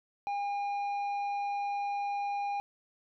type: tone with tanh clipping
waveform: sine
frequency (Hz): 809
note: G#5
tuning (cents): -46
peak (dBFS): -32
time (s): 0.27-2.6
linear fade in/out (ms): 0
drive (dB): 7
effects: none